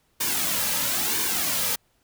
white noise with flanger, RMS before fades -25 dBFS, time 0.2-1.76 s, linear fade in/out 10 ms, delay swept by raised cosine 1.5 to 2.8 ms, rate 1 Hz, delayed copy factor -0.65, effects pink hiss -67 dBFS RMS until 2.03 s

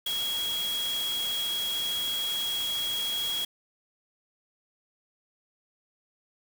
sine tone in noise, 3309 Hz, G#7, 7 cents flat, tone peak -28 dBFS, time 0.06-3.45 s, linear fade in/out 5 ms, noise white, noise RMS -37 dBFS, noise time 0.06-3.45 s, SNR +6 dB, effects none

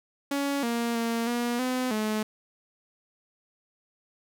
sawtooth tone with pitch steps, 280.9 / 234.5 / 231.1 / 239.7 / 254.2 / 215.1 Hz, C#4 / A#3 / A#3 / A#3 / C4 / A3, +23 / +11 / -15 / +48 / -50 / -39 cents, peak -22 dBFS, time 0.31-2.23 s, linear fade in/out 5 ms, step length 320 ms, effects none

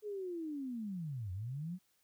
sine linear two-way sweep, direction down then up, 429.9 to 87.31 to 189.4 Hz, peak -38 dBFS, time 0.02-1.79 s, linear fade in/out 50 ms, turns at 1.32 s, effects white hiss -75 dBFS RMS until 2.03 s

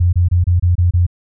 sine tone bursts, 88.1 Hz, F2, 16 cents sharp, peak -9 dBFS, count 7, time 0-1.066 s, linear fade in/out 10 ms, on 130 ms, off 26 ms, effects none

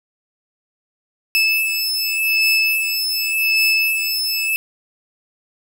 30% pulse beating tone pair, 2618 / 2618.87 Hz, E7 / E7, -13 / -12 cents, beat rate 0.87 Hz, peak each -16 dBFS, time 1.35-4.56 s, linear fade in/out 0 ms, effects none

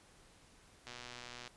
click train, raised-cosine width 0.2 ms, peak -30 dBFS, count 75, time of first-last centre 0.87-1.477 s, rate 122 Hz, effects pink hiss -63 dBFS RMS until 1.56 s + resampled to 24000 Hz

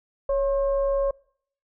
sine tone with frequency modulation, 554.4 Hz, C#5, in tune, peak -20 dBFS, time 0.29-1.11 s, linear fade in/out 5 ms, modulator 519 Hz, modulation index 0.42, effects noise-tail reverb RT60 0.6 s tail -24 dB re dry

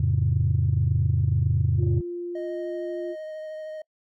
sine chord, F augmented, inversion none, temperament just, 87.31 / 109.13 / 136.42 Hz, F2 / A2 / C#3, 0 / -14 / -27 cents, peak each -23 dBFS, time 0-2.01 s, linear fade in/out 5 ms
sine tone, 349.2 Hz, F4, in tune, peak -29 dBFS, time 1.77-3.16 s, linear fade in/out 50 ms
triangle tone with vibrato, 622.3 Hz, D#5, in tune, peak -31 dBFS, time 2.35-3.82 s, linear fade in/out 5 ms, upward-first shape sine, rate 13 Hz, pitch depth 11 cents each way
effects noise-tail reverb RT60 0.1 s tail -26 dB re dry + tanh soft clip ceiling -12 dBFS

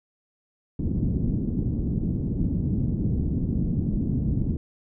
white low-pass noise, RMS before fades -25 dBFS, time 0.79-4.57 s, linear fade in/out 5 ms, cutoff 240 Hz, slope 24 dB/octave, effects none

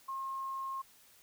sine tone, 1072 Hz, C6, 42 cents sharp, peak -36 dBFS, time 0.08-0.82 s, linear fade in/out 10 ms, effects white hiss -62 dBFS RMS until 1.22 s

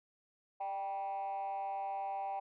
sine tone with frequency modulation, 784 Hz, G5, in tune, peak -34 dBFS, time 0.6-2.4 s, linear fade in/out 10 ms, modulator 186 Hz, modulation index 0.57, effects tanh soft clip ceiling -34 dBFS

